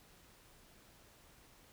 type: silence
effects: pink hiss -63 dBFS RMS until 1.72 s